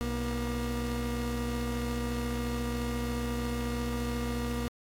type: tone pair together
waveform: 30% pulse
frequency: 63.1 / 238.2 Hz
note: B1 / A#3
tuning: +38 / +38 cents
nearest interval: octave + major seventh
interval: 2300 cents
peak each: -31 / -30 dBFS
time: 0.01-4.68 s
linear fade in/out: 0 ms
effects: AAC 64 kbps